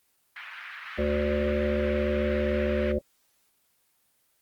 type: band-pass noise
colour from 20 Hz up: white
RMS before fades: -40 dBFS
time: 0.36-2.92 s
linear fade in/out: 2 ms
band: 1300 to 2300 Hz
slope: 24 dB/octave
type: harmonic tone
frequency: 73.42 Hz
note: D2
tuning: in tune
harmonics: 1 / 3 / 5 / 7 / 8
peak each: -30 / -30 / -30 / -30 / -30 dBFS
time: 0.98-2.99 s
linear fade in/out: 10 ms
effects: white hiss -69 dBFS RMS until 4.41 s + Opus 24 kbps